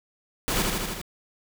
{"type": "noise with echo", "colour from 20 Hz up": "pink", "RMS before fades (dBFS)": -26, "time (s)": [0.48, 0.62], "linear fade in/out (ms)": 0, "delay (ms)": 79, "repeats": 5, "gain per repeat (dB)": -2, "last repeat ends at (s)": 1.015, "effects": []}